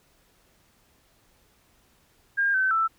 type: tone with pitch steps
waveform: sine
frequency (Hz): 1611 / 1533 / 1326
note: G6 / G6 / E6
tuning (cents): +47 / -39 / +10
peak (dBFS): -20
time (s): 2.37-2.88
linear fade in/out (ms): 20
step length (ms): 170
effects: pink hiss -63 dBFS RMS until 2.98 s